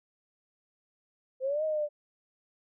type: linear two-way sweep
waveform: sine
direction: up then down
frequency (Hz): 509 to 631 to 586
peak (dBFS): -27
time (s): 1.4-1.89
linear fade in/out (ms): 50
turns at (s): 1.64
effects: none